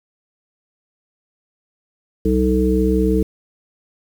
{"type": "harmonic tone with a mistuned harmonic", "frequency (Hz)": 63.2, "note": "B1", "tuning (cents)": 41, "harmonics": [1, 3, 5, 7], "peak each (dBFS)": [-19, -19, -19, -19], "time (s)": [2.25, 3.23], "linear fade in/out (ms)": 5, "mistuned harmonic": 1, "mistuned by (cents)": 33, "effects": ["7-bit"]}